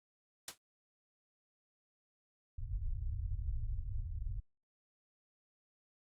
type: noise with exponential decay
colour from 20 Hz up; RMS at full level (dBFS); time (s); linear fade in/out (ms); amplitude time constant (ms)
white; -37; 0.48-0.58; 2; 20
type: low-pass noise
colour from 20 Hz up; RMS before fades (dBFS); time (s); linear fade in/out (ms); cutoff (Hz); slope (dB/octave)
pink; -38; 2.58-4.4; 10; 110; 48
effects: low-pass 10000 Hz 12 dB/octave + Opus 48 kbps